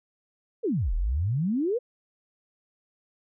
sine exponential two-way sweep, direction down then up, 516 to 36.71 to 516 Hz, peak -23 dBFS, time 0.63-1.79 s, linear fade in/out 20 ms, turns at 0.94 s, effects none

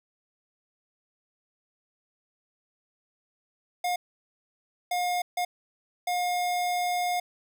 square tone bursts at uneven times, 714 Hz, F5, 38 cents sharp, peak -26 dBFS, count 4, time 3.84-3.96 / 4.91-5.22 / 5.37-5.45 / 6.07-7.2 s, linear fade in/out 5 ms, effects none

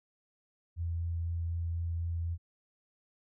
sine tone with vibrato, 84.3 Hz, E2, 39 cents sharp, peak -31 dBFS, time 0.76-2.38 s, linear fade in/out 50 ms, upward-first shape triangle, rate 4 Hz, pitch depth 11 cents each way, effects none

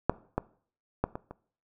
clicks, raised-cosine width 1 ms, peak -7 / -13 / -11 / -21 / -27 dBFS, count 5, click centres 0.096 / 0.38 / 1.04 / 1.155 / 1.31 s, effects noise-tail reverb RT60 0.5 s tail -20 dB re dry

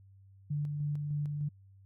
sine tone with tremolo, 146.83 Hz, D3, in tune, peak -30 dBFS, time 0.5-1.49 s, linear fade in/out 10 ms, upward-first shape square, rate 3.3 Hz, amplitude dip 30%, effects added 97 Hz sine -55 dBFS peak until 1.85 s

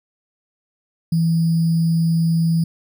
sine tone with sample-and-hold, 164.81 Hz, E3, in tune, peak -14 dBFS, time 1.12-2.64 s, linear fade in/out 5 ms, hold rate 4900 Hz, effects none

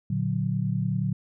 sine chord, Bb augmented, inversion none, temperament equal, 116.54 / 146.83 / 185 Hz, Bb2 / D3 / F#3, 0 / 0 / 0 cents, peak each -28 dBFS, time 0.1-1.13 s, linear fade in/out 5 ms, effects none

